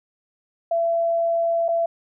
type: tone with dropouts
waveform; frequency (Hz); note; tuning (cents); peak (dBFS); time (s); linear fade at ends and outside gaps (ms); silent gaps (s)
sine; 672; E5; +33; -18; 0.71-1.86; 5; 1.683-1.687
effects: none